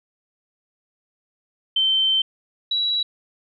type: tone pair in turn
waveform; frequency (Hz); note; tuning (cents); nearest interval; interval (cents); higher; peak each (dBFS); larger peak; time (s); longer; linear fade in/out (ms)
sine; 3100 / 3906; G7 / B7; -20 / -20; major third; 400; second; -16 / -19; first; 1.76-2.22 / 2.71-3.03; first; 5
effects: none